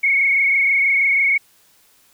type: tone with frequency modulation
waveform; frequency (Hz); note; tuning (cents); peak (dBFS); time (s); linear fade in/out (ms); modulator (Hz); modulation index
sine; 2202; C#7; -12; -13; 0.03-1.38; 10; 26.2; 2.1
effects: white hiss -55 dBFS RMS until 2.13 s